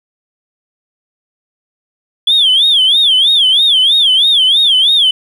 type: tone with vibrato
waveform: sine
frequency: 3355 Hz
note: G#7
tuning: 17 cents sharp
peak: -5 dBFS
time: 2.27-5.11 s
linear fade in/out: 5 ms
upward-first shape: sine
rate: 3.1 Hz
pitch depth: 190 cents each way
effects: tanh soft clip ceiling -3 dBFS + 7-bit